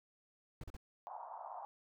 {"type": "noise bursts", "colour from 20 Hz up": "brown", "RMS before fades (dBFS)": -46, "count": 3, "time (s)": [0.61, 0.767], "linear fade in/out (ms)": 2, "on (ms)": 27, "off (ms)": 38}
{"type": "band-pass noise", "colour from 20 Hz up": "white", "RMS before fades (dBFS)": -48, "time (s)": [1.07, 1.65], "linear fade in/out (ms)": 0, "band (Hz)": [690, 1000], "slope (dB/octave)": 48}
{"effects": []}